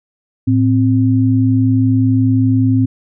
sine tone pair together, 110 / 261.6 Hz, A2 / C4, 0 / 0 cents, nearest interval octave + minor third, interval 1500 cents, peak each -12 dBFS, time 0.47-2.86 s, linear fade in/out 10 ms, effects none

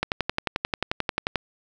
click train, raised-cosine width 0.3 ms, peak -7 dBFS, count 16, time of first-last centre 0.03-1.357 s, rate 11.3 Hz, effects none

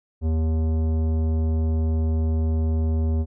triangle tone with tanh clipping, 79.7 Hz, D#2, 42 cents sharp, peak -21 dBFS, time 0.21-3.26 s, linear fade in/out 50 ms, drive 18 dB, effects none

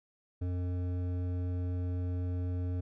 sine tone with hard clipping, 89.6 Hz, F2, 45 cents sharp, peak -33 dBFS, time 0.41-2.81 s, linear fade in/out 10 ms, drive 11 dB, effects none

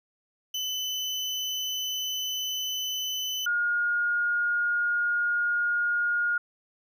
35% pulse / sine tone pair in turn, 3017 / 1427.3 Hz, F#7 / F6, +33 / +37 cents, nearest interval octave + minor second, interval 1296 cents, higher first, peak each -27 / -23 dBFS, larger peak second, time 0.54-3.46 / 3.46-6.38 s, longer neither, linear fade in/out 5 ms, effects none

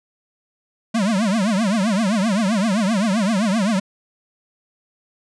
square tone with vibrato, 207.7 Hz, G#3, in tune, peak -17 dBFS, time 0.94-3.8 s, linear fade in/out 10 ms, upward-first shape triangle, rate 7.7 Hz, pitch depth 250 cents each way, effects resampled to 22050 Hz

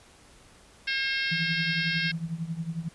harmonic tone, 537 Hz, C5, 45 cents sharp, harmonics 3 / 4 / 5 / 6 / 7 / 8 / 9 / 10, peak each -30 / -32 / -34 / -36 / -37 / -38 / -39 / -40 dBFS, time 0.87-2.12 s, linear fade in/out 10 ms
sine tone with tremolo, 164.81 Hz, E3, in tune, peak -26 dBFS, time 1.31-2.89 s, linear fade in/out 10 ms, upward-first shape triangle, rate 11 Hz, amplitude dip 90%
effects pink hiss -55 dBFS RMS until 2.94 s + resampled to 24000 Hz

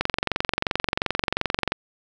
click train, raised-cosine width 0.3 ms, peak -5 dBFS, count 40, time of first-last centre 0.01-1.721 s, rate 22.8 Hz, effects none

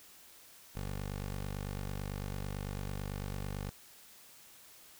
15% pulse tone, 49 Hz, G1, in tune, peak -31 dBFS, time 0.75-3.7 s, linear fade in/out 10 ms, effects white hiss -57 dBFS RMS until 4.99 s

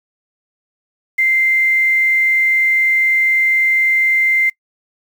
sine tone with quantisation, 2088 Hz, C7, 4 cents flat, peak -11 dBFS, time 1.18-4.5 s, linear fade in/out 10 ms, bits 6, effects noise-tail reverb RT60 0.1 s tail -24 dB re dry

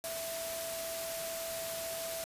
sine tone in noise, 660 Hz, E5, 2 cents sharp, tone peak -39 dBFS, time 0.04-2.24 s, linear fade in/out 0 ms, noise white, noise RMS -40 dBFS, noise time 0.04-2.24 s, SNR -2 dB, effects resampled to 32000 Hz

